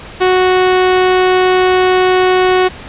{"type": "tone", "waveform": "sawtooth", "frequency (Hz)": 369.1, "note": "F#4", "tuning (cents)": -4, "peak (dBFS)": -4, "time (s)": [0.2, 2.69], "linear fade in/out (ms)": 20, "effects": ["pink hiss -31 dBFS RMS until 2.88 s", "resampled to 8000 Hz"]}